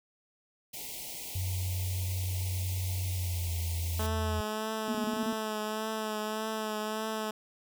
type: band-stop noise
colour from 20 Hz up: white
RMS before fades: -41 dBFS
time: 0.73-4.07 s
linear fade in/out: 10 ms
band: 950 to 2000 Hz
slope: 96 dB/octave
type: tone with pitch glide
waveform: sine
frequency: 92 to 83.88 Hz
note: F#2 to E2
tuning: -9 to +31 cents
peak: -30 dBFS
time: 1.35-4.41 s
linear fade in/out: 5 ms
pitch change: -160 cents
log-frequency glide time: 3.08-3.58 s
type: tone with vibrato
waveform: 10% pulse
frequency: 216.6 Hz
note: A3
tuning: 27 cents flat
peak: -24 dBFS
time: 3.99-7.31 s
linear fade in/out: 5 ms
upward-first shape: triangle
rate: 1.7 Hz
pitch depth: 31 cents each way
type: tone bursts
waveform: sine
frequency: 233.1 Hz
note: A#3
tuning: in tune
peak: -31 dBFS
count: 5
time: 4.88-5.328 s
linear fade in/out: 2 ms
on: 68 ms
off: 27 ms
effects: none